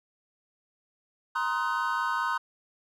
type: chord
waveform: triangle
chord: C half-diminished seventh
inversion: third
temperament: just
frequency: 941.9 / 1046.5 / 1255.8 / 1507 Hz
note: Bb5 / C6 / Eb6 / Gb6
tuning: +18 / 0 / +16 / +31 cents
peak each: -30 dBFS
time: 1.35-2.38 s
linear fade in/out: 10 ms
effects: none